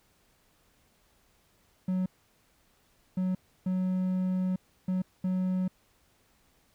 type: tone bursts at uneven times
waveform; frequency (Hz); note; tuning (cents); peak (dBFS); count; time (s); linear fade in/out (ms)
triangle; 185; F#3; 0; -24; 5; 1.88-2.06 / 3.17-3.35 / 3.66-4.56 / 4.88-5.02 / 5.24-5.68; 5
effects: pink hiss -67 dBFS RMS until 6.74 s